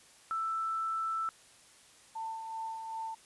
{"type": "tone", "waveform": "sine", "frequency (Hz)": 1324, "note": "E6", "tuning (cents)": 7, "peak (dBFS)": -31, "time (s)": [0.31, 1.29], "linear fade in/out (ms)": 0}
{"type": "tone with tremolo", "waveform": "sine", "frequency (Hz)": 894, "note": "A5", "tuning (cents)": 27, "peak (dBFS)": -35, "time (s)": [2.15, 3.15], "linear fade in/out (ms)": 10, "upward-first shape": "sine", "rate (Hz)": 2.6, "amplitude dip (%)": 40}
{"effects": ["white hiss -59 dBFS RMS until 3.25 s", "resampled to 24000 Hz"]}